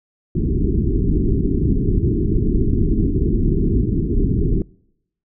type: low-pass noise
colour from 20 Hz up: pink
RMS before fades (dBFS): -17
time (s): 0.35-4.62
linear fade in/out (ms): 2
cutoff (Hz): 410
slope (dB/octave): 96
effects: noise-tail reverb RT60 0.8 s tail -25 dB re dry